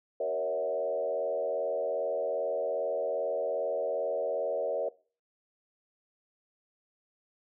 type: tone with frequency modulation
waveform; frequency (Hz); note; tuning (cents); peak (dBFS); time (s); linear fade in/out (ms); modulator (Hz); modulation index
sine; 554.4; C#5; 0; -28; 0.2-4.89; 5; 82.5; 1.3
effects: noise-tail reverb RT60 0.4 s tail -21 dB re dry